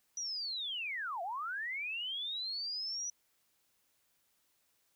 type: linear two-way sweep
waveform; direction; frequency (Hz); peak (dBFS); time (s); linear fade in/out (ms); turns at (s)
sine; down then up; 5920 to 659.3 to 5920; -36; 0.17-3.1; 2; 1.22
effects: white hiss -75 dBFS RMS until 4.95 s